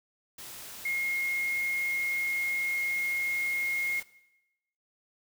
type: tone in noise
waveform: sine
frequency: 2148 Hz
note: C7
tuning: 45 cents sharp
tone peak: -28 dBFS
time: 0.85-4 s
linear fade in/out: 5 ms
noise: white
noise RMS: -44 dBFS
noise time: 0.38-4.03 s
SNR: +13 dB
effects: noise-tail reverb RT60 0.9 s tail -18 dB re dry